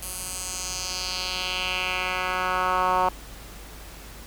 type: tone with band-pass filter sweep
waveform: 10% pulse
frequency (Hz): 183.7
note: F#3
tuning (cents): -12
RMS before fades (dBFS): -27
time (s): 0.02-3.09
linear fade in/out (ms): 5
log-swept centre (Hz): 11000 to 940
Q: 2.2
effects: added 50 Hz sine -42 dBFS peak until 4.26 s + pink hiss -44 dBFS RMS until 4.26 s